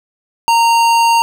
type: tone with hard clipping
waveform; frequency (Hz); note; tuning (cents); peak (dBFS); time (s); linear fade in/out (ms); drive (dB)
sine; 925; A#5; -14; -10; 0.48-1.22; 0; 17
effects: none